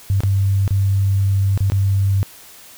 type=tone with dropouts; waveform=sine; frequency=98 Hz; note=G2; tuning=in tune; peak=-13 dBFS; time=0.1-2.23 s; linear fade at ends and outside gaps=0 ms; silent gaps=0.205-0.235 / 0.678-0.707 / 1.576-1.605 / 1.7-1.72 s; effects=white hiss -42 dBFS RMS until 2.77 s